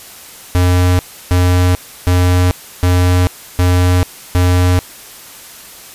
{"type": "tone bursts", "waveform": "square", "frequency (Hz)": 89.9, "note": "F#2", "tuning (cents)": -49, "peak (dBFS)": -9, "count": 6, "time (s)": [0.55, 4.79], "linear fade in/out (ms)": 0, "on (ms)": 440, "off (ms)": 320, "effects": ["white hiss -35 dBFS RMS until 5.94 s", "resampled to 32000 Hz"]}